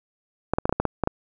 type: clicks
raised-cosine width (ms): 1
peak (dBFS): -7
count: 9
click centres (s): 0.536 / 0.585 / 0.655 / 0.694 / 0.726 / 0.8 / 0.853 / 1.037 / 1.074
effects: none